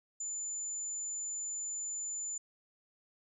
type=tone; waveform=sine; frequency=7040 Hz; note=A8; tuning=in tune; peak=-36 dBFS; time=0.2-2.38 s; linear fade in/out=5 ms; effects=none